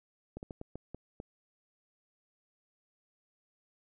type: slowing click train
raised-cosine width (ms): 2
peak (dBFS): -28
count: 7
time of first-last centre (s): 0.37-1.201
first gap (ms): 59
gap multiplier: 1.34
effects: none